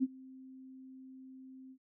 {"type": "tone with ADSR envelope", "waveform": "sine", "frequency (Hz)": 261.6, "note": "C4", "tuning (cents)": 0, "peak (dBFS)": -25, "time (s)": [0, 1.78], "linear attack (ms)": 31, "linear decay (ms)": 36, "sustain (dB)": -24, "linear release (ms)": 68, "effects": ["noise-tail reverb RT60 0.1 s tail -26 dB re dry"]}